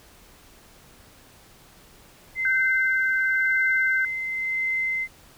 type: tone with tremolo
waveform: sine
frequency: 2069 Hz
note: C7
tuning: 20 cents flat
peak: -22 dBFS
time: 2.35-5.08 s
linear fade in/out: 50 ms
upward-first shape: sine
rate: 0.94 Hz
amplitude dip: 40%
type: tone with vibrato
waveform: sine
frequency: 1550 Hz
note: G6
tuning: 20 cents flat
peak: -21 dBFS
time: 2.45-4.05 s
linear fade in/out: 2 ms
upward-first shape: sine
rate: 20 Hz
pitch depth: 20 cents each way
effects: pink hiss -52 dBFS RMS until 5.37 s